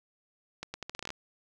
accelerating click train, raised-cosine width 0.2 ms, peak -20 dBFS, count 11, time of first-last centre 0.63-1.104 s, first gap 110 ms, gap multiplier 0.79, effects none

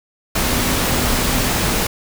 sine tone in noise, 246.9 Hz, B3, in tune, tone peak -26 dBFS, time 0.42-1.48 s, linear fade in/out 5 ms, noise pink, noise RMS -18 dBFS, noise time 0.35-1.87 s, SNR -11 dB, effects none

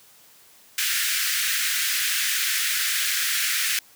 pink high-pass noise, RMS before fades -24 dBFS, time 0.78-3.79 s, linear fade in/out 2 ms, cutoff 1500 Hz, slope 48 dB/octave, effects white hiss -53 dBFS RMS until 3.95 s + high-pass 80 Hz 12 dB/octave

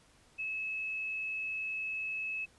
sine tone, 2590 Hz, E7, 31 cents flat, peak -34 dBFS, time 0.38-2.46 s, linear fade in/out 20 ms, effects pink hiss -64 dBFS RMS until 2.58 s + resampled to 24000 Hz

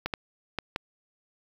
clicks, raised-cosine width 0.3 ms, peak -13 dBFS, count 4, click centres 0.06 / 0.138 / 0.587 / 0.761 s, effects 7-bit

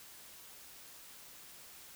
silence, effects white hiss -54 dBFS RMS until 1.95 s

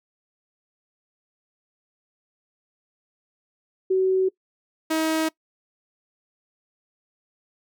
sine / sawtooth tone pair in turn, 376.9 / 318.2 Hz, F#4 / D#4, +32 / +39 cents, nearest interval minor third, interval 293 cents, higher first, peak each -17 dBFS, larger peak neither, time 3.9-4.29 / 4.9-5.29 s, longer neither, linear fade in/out 10 ms, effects noise-tail reverb RT60 0.1 s tail -22 dB re dry

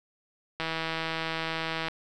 click train, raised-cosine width 0.3 ms, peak -15 dBFS, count 209, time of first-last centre 0.6-1.884 s, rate 162 Hz, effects none

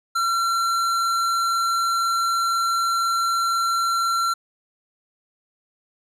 triangle tone with hard clipping, 1361 Hz, F6, 45 cents flat, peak -21 dBFS, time 0.15-4.34 s, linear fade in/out 10 ms, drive 17 dB, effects none

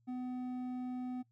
sine tone with hard clipping, 251.2 Hz, B3, 30 cents sharp, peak -39 dBFS, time 0.07-1.23 s, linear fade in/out 20 ms, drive 6 dB, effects noise-tail reverb RT60 0.1 s tail -20 dB re dry + added 117 Hz sine -70 dBFS peak until 1.31 s

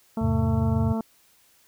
harmonic tone, 223.6 Hz, A3, 28 cents sharp, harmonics 1 / 2 / 3 / 4 / 5 / 6, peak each -25 / -35 / -35 / -37 / -43 / -45 dBFS, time 0.17-1.01 s, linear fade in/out 2 ms
sine chord, E augmented, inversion none, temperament equal, 82.41 / 103.83 / 130.81 Hz, E2 / G#2 / B#2, 0 / 0 / 0 cents, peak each -26 dBFS, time 0.21-0.93 s, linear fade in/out 10 ms
effects white hiss -60 dBFS RMS until 1.67 s

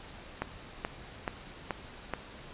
click train, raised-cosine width 0.5 ms, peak -16 dBFS, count 5, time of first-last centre 0.42-2.137 s, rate 2.33 Hz, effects pink hiss -48 dBFS RMS until 2.53 s + resampled to 8000 Hz

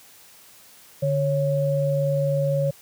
sine tone pair together, 145.98 / 552 Hz, D3 / C#5, -10 / -7 cents, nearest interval octave + major seventh, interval 2303 cents, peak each -22 dBFS, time 1.02-2.71 s, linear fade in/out 10 ms, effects white hiss -50 dBFS RMS until 2.81 s + high-pass 60 Hz 12 dB/octave

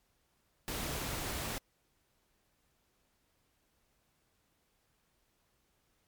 pink noise, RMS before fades -38 dBFS, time 0.68-1.58 s, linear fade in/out 0 ms, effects pink hiss -75 dBFS RMS until 6.07 s + MP3 96 kbps

